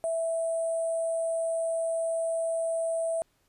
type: tone with sample-and-hold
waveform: sine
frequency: 659.3 Hz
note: E5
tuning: in tune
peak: -26 dBFS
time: 0.04-3.22 s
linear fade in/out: 0 ms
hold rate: 8820 Hz
effects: pink hiss -70 dBFS RMS until 3.48 s + resampled to 32000 Hz